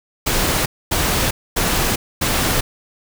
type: noise bursts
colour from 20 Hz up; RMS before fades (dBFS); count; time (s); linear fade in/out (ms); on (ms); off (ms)
pink; -18; 4; 0.26-2.61; 10; 400; 250
effects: none